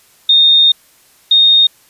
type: tone pair in turn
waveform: sine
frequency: 3673 / 3694 Hz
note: A#7 / A#7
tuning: -26 / -16 cents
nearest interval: unison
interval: 10 cents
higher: second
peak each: -5 dBFS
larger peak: neither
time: 0.29-0.72 / 1.31-1.67 s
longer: first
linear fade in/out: 5 ms
effects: white hiss -49 dBFS RMS until 1.89 s + resampled to 32000 Hz